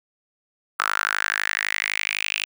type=tone with high-pass filter sweep; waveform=sawtooth; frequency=51.91 Hz; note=G#1; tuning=in tune; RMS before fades=-25 dBFS; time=0.79-2.45 s; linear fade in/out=5 ms; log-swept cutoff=1300 to 2700 Hz; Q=5.5; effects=none